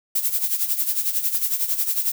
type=noise with tremolo; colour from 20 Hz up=violet; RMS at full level=-20 dBFS; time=0.15-2.12 s; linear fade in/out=5 ms; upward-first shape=sine; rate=11 Hz; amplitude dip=70%; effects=none